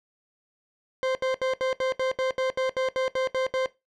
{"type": "tone bursts", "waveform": "40% pulse", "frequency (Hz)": 521, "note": "C5", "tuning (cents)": -7, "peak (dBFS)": -23, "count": 14, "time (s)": [1.03, 3.659], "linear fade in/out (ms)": 0, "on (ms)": 120, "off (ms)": 73, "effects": ["noise-tail reverb RT60 0.2 s tail -17 dB re dry", "low-pass 4000 Hz 12 dB/octave"]}